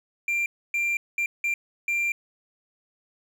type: tone bursts at uneven times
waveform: triangle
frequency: 2375 Hz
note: D7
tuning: 19 cents sharp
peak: -21 dBFS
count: 5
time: 0.28-0.46 / 0.74-0.97 / 1.18-1.26 / 1.44-1.54 / 1.88-2.12 s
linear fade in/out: 2 ms
effects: none